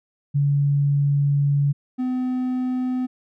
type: tone pair in turn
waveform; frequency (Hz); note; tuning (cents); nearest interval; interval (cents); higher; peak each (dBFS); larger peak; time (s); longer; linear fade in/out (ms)
sine / triangle; 142.4 / 253.7; C#3 / B3; +47 / +47; minor seventh; 1000; second; -16 / -19; first; 0.34-1.73 / 1.98-3.07; first; 20
effects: none